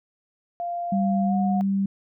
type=tone with pitch glide; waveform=sine; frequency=695 to 722.8 Hz; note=F5 to F#5; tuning=-9 to -41 cents; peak=-26 dBFS; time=0.6-1.61 s; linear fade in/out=0 ms; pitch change=+68 cents; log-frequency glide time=1.24-1.34 s
type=tone; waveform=sine; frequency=196 Hz; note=G3; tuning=in tune; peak=-20 dBFS; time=0.92-1.86 s; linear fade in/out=5 ms
effects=none